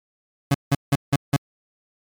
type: tone bursts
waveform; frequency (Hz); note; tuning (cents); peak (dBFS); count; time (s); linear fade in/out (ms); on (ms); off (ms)
30% pulse; 140; C#3; +18; -12; 5; 0.51-1.365; 5; 35; 170
effects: MP3 96 kbps